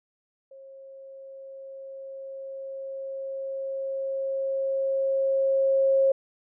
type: tone with level ramp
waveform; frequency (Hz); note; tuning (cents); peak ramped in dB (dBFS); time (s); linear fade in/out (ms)
sine; 540; C#5; -45; -44 to -17; 0.51-6.12; 5
effects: none